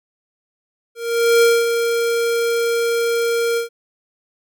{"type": "tone with ADSR envelope", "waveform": "square", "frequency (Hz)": 466.1, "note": "A#4", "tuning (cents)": 0, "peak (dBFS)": -10, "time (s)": [0.95, 3.69], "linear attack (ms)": 470, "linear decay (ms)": 230, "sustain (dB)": -7, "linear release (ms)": 120, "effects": []}